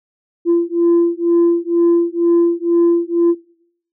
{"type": "beating tone pair", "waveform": "sine", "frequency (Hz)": [340.4, 342.5], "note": ["F4", "F4"], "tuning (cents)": [-44, -34], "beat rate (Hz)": 2.1, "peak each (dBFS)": -13, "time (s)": [0.45, 3.35], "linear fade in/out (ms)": 50, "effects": ["noise-tail reverb RT60 0.7 s tail -21 dB re dry", "tanh soft clip ceiling -7 dBFS"]}